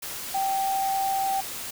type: tone in noise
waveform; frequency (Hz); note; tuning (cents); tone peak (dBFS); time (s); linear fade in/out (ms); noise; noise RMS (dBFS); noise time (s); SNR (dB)
sine; 778; G5; -13; -23; 0.34-1.41; 10; white; -35; 0.02-1.71; +9
effects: none